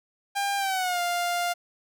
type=tone with pitch glide; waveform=sawtooth; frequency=800 to 700.5 Hz; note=G5 to F5; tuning=+35 to +5 cents; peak=-21 dBFS; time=0.35-1.54 s; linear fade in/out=20 ms; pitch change=-230 cents; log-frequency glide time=0.57-1 s; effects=none